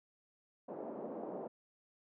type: band-pass noise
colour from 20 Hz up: white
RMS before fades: -44 dBFS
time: 0.68-1.48 s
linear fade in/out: 10 ms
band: 220 to 670 Hz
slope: 24 dB/octave
effects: none